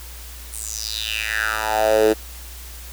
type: tone with high-pass filter sweep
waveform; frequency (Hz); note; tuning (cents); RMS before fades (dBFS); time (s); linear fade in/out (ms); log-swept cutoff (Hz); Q
10% pulse; 109; A2; -16; -21; 0.52-2.14; 20; 9700 to 360; 4.7
effects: added 60 Hz sine -36 dBFS peak until 2.92 s + white hiss -40 dBFS RMS until 2.92 s